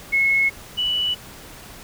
sine tone pair in turn, 2181 / 2959 Hz, C#7 / F#7, -29 / -1 cents, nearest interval perfect fourth, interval 528 cents, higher second, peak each -15 / -19 dBFS, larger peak first, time 0.12-0.5 / 0.77-1.15 s, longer neither, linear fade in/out 20 ms, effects pink hiss -41 dBFS RMS until 1.83 s

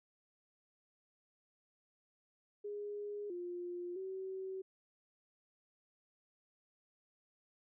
sine tone with pitch steps, 412.4 / 352.6 / 380 Hz, G#4 / F4 / F#4, -12 / +17 / +46 cents, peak -40 dBFS, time 2.64-4.62 s, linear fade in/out 10 ms, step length 660 ms, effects none

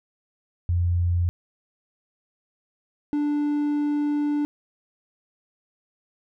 sine / triangle tone pair in turn, 87.31 / 293.7 Hz, F2 / D4, 0 / 0 cents, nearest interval octave + major sixth, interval 2100 cents, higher second, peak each -19 / -19 dBFS, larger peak neither, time 0.69-1.29 / 3.13-4.45 s, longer second, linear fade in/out 0 ms, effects none

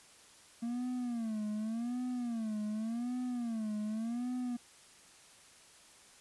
triangle tone with vibrato, 230 Hz, A#3, 23 cents flat, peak -32 dBFS, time 0.62-4.57 s, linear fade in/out 10 ms, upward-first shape sine, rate 0.87 Hz, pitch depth 150 cents each way, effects white hiss -59 dBFS RMS until 6.2 s + resampled to 24000 Hz

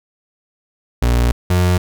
35% pulse tone pair in turn, 60.1 / 90.05 Hz, B1 / F#2, -46 / -46 cents, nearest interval perfect fifth, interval 700 cents, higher second, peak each -10 dBFS, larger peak neither, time 1.02-1.32 / 1.5-1.78 s, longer first, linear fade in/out 5 ms, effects none

